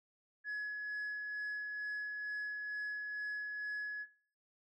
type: tone with tremolo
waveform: sine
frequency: 1690 Hz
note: G#6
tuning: 30 cents sharp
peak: -35 dBFS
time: 0.44-4.06 s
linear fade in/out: 50 ms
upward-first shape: sine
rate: 2.2 Hz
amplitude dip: 35%
effects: noise-tail reverb RT60 0.5 s tail -17 dB re dry + tanh soft clip ceiling -36 dBFS